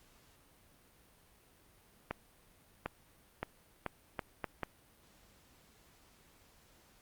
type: accelerating click train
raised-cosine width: 0.5 ms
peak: -20 dBFS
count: 7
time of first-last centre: 2.11-4.633 s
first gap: 750 ms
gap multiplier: 0.76
effects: pink hiss -65 dBFS RMS until 7.01 s + Opus 48 kbps